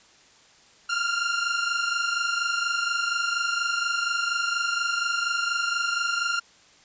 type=tone pair together; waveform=sawtooth; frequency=1382 / 1406.2 Hz; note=F6 / F6; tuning=-19 / +11 cents; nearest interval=unison; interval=30 cents; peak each=-23 dBFS; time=0.89-6.4 s; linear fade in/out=10 ms; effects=white hiss -55 dBFS RMS until 6.84 s + resampled to 16000 Hz